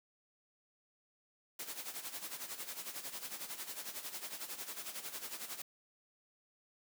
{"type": "noise with tremolo", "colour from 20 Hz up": "white", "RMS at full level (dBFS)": -42, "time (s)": [1.59, 5.62], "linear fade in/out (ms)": 5, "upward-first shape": "sine", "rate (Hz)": 11, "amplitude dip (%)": 70, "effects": ["high-pass 200 Hz 12 dB/octave"]}